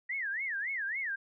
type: tone with vibrato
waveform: sine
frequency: 1864.7 Hz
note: A#6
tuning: in tune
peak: -32 dBFS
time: 0.09-1.16 s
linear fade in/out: 10 ms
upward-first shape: sine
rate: 3.6 Hz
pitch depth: 290 cents each way
effects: none